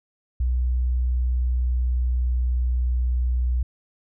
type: tone with pitch glide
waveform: sine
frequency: 62 to 61.61 Hz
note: B1 to B1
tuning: +7 to -4 cents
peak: -19 dBFS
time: 0.4-3.63 s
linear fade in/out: 5 ms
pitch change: -11 cents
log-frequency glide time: 0.87-2.59 s
effects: none